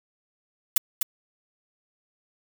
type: noise with echo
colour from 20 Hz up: blue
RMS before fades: -17 dBFS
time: 0.76-0.78 s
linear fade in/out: 5 ms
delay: 250 ms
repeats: 1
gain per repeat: -6 dB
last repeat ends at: 1.03 s
effects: none